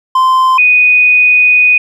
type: tone pair in turn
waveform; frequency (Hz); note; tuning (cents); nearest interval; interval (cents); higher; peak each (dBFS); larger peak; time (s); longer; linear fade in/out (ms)
triangle / sine; 1037 / 2484; C6 / D#7; -16 / -3; octave + minor third; 1513; second; -4; neither; 0.15-0.58 / 0.58-1.78; second; 5
effects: none